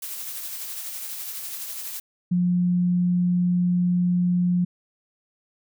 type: noise with tremolo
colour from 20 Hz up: blue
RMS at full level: -32 dBFS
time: 0.02-2 s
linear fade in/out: 5 ms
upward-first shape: triangle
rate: 12 Hz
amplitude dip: 35%
type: tone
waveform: sine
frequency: 177.8 Hz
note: F3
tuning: 31 cents sharp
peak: -18 dBFS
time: 2.31-4.65 s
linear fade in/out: 10 ms
effects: none